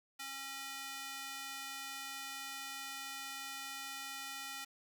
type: tone with high-pass filter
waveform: square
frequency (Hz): 272.3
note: C#4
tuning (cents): -31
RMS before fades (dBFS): -45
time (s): 0.19-4.65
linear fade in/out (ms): 10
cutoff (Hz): 1600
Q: 0.68
effects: none